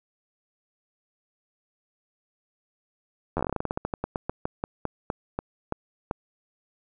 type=slowing click train; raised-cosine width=1 ms; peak=-13 dBFS; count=26; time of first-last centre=3.37-6.111 s; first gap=11 ms; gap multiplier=1.16; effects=none